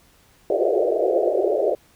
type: band-pass noise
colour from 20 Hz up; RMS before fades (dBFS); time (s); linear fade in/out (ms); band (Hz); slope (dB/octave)
pink; -20; 0.5-1.75; 2; 350 to 700; 96
effects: pink hiss -56 dBFS RMS until 1.95 s